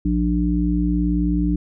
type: harmonic tone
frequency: 59.4 Hz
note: A#1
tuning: 33 cents sharp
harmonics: 1 / 3 / 5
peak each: -21 / -21 / -21 dBFS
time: 0.05-1.56 s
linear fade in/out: 5 ms
effects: none